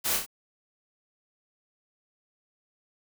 white noise with echo, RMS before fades -28 dBFS, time 0.04-0.18 s, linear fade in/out 20 ms, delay 28 ms, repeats 3, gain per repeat -4 dB, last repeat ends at 0.264 s, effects none

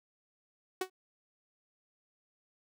sawtooth tone with exponential decay, 373.2 Hz, F#4, 15 cents sharp, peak -25 dBFS, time 0.81-0.9 s, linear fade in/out 5 ms, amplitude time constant 18 ms, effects none

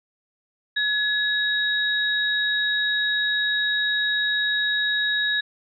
sine tone pair together, 1693 / 3801 Hz, G#6 / A#7, +33 / +33 cents, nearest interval octave + major second, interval 1400 cents, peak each -22 / -24 dBFS, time 0.76-5.41 s, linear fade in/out 10 ms, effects none

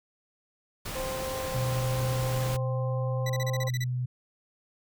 pink noise, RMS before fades -36 dBFS, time 0.85-2.57 s, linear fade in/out 10 ms
harmonic tone, 261.6 Hz, C4, in tune, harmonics 2 / 3 / 4, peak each -33 / -43 / -41 dBFS, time 0.95-3.69 s, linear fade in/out 10 ms
sine tone with pitch glide, 123.7 to 125.07 Hz, B2 to B2, +3 to +22 cents, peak -27 dBFS, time 1.54-4.06 s, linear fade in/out 10 ms, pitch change +19 cents, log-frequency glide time 2.38-2.49 s
20% pulse tone bursts, 1975.5 Hz, B6, in tune, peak -28 dBFS, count 9, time 3.26-3.841 s, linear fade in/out 5 ms, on 37 ms, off 31 ms
effects none

